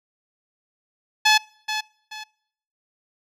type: tone with echo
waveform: 10% pulse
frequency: 860 Hz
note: A5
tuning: 40 cents flat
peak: -5 dBFS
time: 1.25-1.38 s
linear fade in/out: 10 ms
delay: 430 ms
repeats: 2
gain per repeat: -10 dB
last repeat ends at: 2.24 s
effects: noise-tail reverb RT60 0.7 s tail -26 dB re dry + low-pass 8000 Hz 12 dB/octave